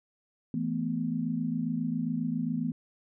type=chord; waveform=sine; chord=E suspended fourth; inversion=none; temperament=just; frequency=164.81 / 219.8 / 247.2 Hz; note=E3 / A3 / B3; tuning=0 / -2 / +2 cents; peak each=-33 / -33 / -31 dBFS; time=0.54-2.72 s; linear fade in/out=2 ms; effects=none